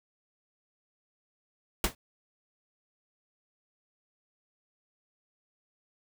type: noise with exponential decay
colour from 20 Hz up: pink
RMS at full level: -22 dBFS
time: 1.84-1.95 s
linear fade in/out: 2 ms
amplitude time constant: 23 ms
effects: none